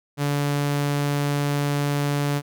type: tone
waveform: sawtooth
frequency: 143.9 Hz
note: D3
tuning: 35 cents flat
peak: -17 dBFS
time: 0.17-2.42 s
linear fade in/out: 50 ms
effects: none